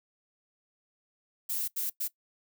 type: noise bursts at uneven times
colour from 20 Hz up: violet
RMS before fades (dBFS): -32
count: 3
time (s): 1.49-1.68 / 1.76-1.9 / 2-2.08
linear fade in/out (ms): 10
effects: noise-tail reverb RT60 0.1 s tail -19 dB re dry